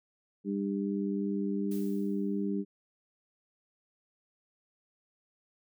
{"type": "harmonic tone", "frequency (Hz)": 99.7, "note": "G2", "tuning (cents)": 30, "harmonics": [2, 3, 4], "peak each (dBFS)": [-31, -35, -37], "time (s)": [0.44, 2.65], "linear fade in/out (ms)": 50}
{"type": "noise with exponential decay", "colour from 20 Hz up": "blue", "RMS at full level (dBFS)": -47, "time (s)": [1.71, 2.5], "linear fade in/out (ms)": 5, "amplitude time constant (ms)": 170}
{"effects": []}